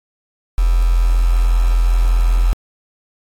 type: tone with quantisation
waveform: sine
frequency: 42.65 Hz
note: F1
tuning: 40 cents flat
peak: -10 dBFS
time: 0.58-2.53 s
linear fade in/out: 0 ms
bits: 5
effects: AAC 48 kbps